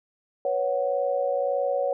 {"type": "chord", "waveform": "sine", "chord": "B suspended second", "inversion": "none", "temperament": "just", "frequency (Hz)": [493.9, 555.6, 740.8], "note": ["B4", "C#5", "F#5"], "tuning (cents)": [0, 4, 2], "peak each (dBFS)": [-29, -24, -30], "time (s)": [0.45, 1.93], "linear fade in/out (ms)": 2, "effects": []}